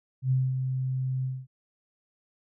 sine tone with ADSR envelope, 130.2 Hz, C3, 8 cents flat, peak -20 dBFS, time 0.22-1.47 s, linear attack 90 ms, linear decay 220 ms, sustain -6 dB, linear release 230 ms, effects none

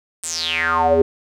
square tone with band-pass filter sweep, 82.41 Hz, E2, in tune, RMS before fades -18 dBFS, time 0.23-1.02 s, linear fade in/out 5 ms, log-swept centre 8900 to 390 Hz, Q 8, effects none

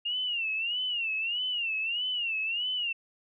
sine tone with vibrato, 2794 Hz, F7, in tune, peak -28 dBFS, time 0.05-2.93 s, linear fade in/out 10 ms, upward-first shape sine, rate 1.6 Hz, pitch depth 140 cents each way, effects none

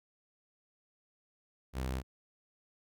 sawtooth tone, 64.7 Hz, C2, 19 cents flat, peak -30 dBFS, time 1.73-2.03 s, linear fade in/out 50 ms, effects none

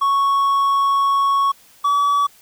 triangle tone pair in turn, 1108.7 / 1142.5 Hz, C#6 / D6, 0 / -48 cents, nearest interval minor second, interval 52 cents, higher second, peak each -12 dBFS, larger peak neither, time 0.01-1.52 / 1.84-2.27 s, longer first, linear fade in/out 10 ms, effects white hiss -50 dBFS RMS until 2.41 s

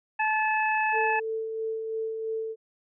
harmonic tone, 866 Hz, A5, 28 cents flat, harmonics 1 / 2 / 3, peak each -25 / -28 / -30 dBFS, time 0.19-1.2 s, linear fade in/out 10 ms
sine tone with tremolo, 444.2 Hz, A4, 16 cents sharp, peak -27 dBFS, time 0.92-2.56 s, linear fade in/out 50 ms, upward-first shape sine, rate 3 Hz, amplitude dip 35%
effects none

